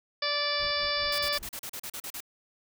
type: harmonic tone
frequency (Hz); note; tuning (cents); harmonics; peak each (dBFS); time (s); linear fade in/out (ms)
583; D5; -13; 1 / 2 / 3 / 4 / 5 / 6 / 7 / 8 / 9; -34 / -35 / -35 / -36 / -42 / -35 / -41 / -32 / -36; 0.22-1.38; 5
type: noise with tremolo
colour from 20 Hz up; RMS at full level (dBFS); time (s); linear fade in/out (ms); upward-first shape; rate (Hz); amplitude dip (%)
brown; -44; 0.59-1.49; 5; triangle; 5; 100
type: noise bursts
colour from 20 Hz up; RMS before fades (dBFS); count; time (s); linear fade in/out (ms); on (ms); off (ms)
white; -38; 11; 1.12-2.205; 5; 65; 37
effects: none